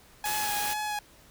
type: tone with vibrato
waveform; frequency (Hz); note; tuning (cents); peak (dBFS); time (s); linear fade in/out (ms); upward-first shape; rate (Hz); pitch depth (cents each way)
sawtooth; 838; G#5; +15; -26; 0.24-0.99; 2; sine; 2.2; 21
type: noise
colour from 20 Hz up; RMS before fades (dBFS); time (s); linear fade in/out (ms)
white; -33; 0.25-0.74; 10
effects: pink hiss -56 dBFS RMS until 1.3 s